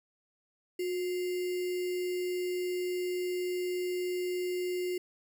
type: tone with sample-and-hold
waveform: sine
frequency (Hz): 361.7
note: F#4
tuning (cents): -39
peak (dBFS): -30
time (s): 0.79-4.98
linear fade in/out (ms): 5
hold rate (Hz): 2450
effects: none